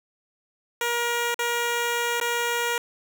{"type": "tone with dropouts", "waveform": "10% pulse", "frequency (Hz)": 474.6, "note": "A#4", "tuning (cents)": 31, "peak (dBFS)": -15, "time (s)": [0.81, 2.78], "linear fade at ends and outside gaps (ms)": 2, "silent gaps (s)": [[1.344, 1.391], [2.201, 2.212]], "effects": []}